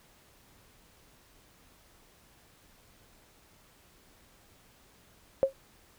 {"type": "tone with exponential decay", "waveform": "sine", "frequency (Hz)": 539, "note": "C#5", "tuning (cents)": -49, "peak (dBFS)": -16, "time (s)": [5.43, 5.53], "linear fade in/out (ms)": 0, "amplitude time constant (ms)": 21, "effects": ["pink hiss -61 dBFS RMS until 5.98 s"]}